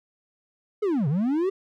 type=linear two-way sweep; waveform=triangle; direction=down then up; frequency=440 to 129.2 to 399.1 Hz; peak=-19 dBFS; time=0.82-1.5 s; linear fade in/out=10 ms; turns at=1.08 s; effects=none